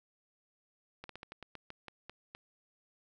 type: slowing click train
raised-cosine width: 0.3 ms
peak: -29 dBFS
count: 11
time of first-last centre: 1.04-2.35 s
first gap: 53 ms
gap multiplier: 1.19
effects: none